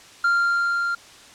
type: tone with level ramp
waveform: triangle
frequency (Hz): 1391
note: F6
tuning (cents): -7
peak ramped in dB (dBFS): -14 to -20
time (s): 0.24-0.95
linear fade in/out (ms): 5
effects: white hiss -46 dBFS RMS until 1.34 s + low-pass 7000 Hz 12 dB/octave